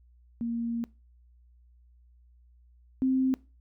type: tone pair in turn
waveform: sine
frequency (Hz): 233.1 / 261.6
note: A#3 / C4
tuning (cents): 0 / 0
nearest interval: major second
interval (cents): 200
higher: second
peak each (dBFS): -28 / -22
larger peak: second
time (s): 0.41-0.84 / 3.02-3.34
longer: first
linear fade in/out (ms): 0
effects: noise-tail reverb RT60 0.3 s tail -22 dB re dry + added 60 Hz sine -56 dBFS peak until 3.6 s